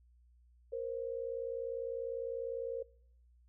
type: tone pair together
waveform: sine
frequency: 468.7 / 528.7 Hz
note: A#4 / C5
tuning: +9 / +18 cents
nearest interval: major second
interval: 209 cents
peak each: -38 / -40 dBFS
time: 0.72-2.83 s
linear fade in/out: 10 ms
effects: noise-tail reverb RT60 0.7 s tail -25 dB re dry + added 60 Hz sine -62 dBFS peak until 3.48 s